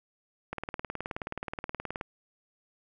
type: click train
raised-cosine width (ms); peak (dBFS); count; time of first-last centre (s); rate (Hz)
0.5; -19; 29; 0.53-2.011; 18.9
effects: none